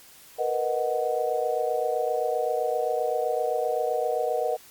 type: chord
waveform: sine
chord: B major seventh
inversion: third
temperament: equal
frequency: 466.2 / 493.9 / 622.3 / 740 Hz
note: A#4 / B4 / D#5 / F#5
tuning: 0 / 0 / 0 / 0 cents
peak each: -29 dBFS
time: 0.38-4.57 s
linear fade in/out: 20 ms
effects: white hiss -51 dBFS RMS until 4.7 s + Opus 48 kbps